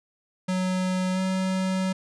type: tone with pitch glide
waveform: square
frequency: 185 to 188.02 Hz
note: F#3 to F#3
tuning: 0 to +28 cents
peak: -24 dBFS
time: 0.48-1.93 s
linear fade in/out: 10 ms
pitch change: +28 cents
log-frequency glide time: 1.13-1.19 s
effects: resampled to 22050 Hz